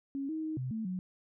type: tone with pitch steps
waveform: sine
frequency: 275.5 / 316.2 / 313.8 / 128.3 / 221.5 / 184 Hz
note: C#4 / D#4 / D#4 / C3 / A3 / F#3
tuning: -11 / +28 / +15 / -34 / +12 / -9 cents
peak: -33 dBFS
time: 0.15-0.99 s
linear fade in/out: 0 ms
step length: 140 ms
effects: none